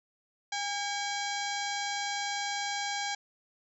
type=harmonic tone with a mistuned harmonic; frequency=810 Hz; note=G#5; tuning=43 cents flat; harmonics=1 / 2 / 3 / 4 / 5 / 6 / 7 / 8 / 9; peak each=-35 / -38 / -40 / -41 / -42 / -43 / -43 / -44 / -45 dBFS; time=0.52-3.15 s; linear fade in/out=5 ms; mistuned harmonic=3; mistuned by=-110 cents; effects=none